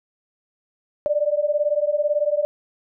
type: beating tone pair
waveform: sine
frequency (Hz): 583 / 601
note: D5 / D5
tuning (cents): -13 / +40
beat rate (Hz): 18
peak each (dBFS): -21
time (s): 1.06-2.45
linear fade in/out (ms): 0
effects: none